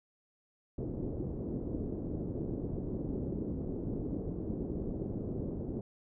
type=low-pass noise; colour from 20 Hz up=white; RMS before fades=-37 dBFS; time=0.78-5.81 s; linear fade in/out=2 ms; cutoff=380 Hz; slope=24 dB/octave; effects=none